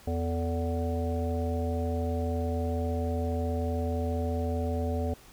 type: harmonic tone with a mistuned harmonic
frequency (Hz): 82.7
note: E2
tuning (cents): +6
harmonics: 1 / 3 / 5 / 7 / 9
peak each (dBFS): -29 / -34 / -36 / -37 / -39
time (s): 0.07-5.14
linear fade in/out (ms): 5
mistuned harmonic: 5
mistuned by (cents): +100
effects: pink hiss -54 dBFS RMS until 5.32 s